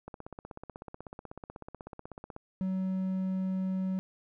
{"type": "click train", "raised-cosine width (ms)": 1, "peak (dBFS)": -28, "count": 38, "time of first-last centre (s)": [0.08, 2.364], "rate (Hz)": 16.2}
{"type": "tone", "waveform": "triangle", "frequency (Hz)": 188.2, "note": "F#3", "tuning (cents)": 30, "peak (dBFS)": -27, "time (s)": [2.61, 3.99], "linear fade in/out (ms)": 0}
{"effects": []}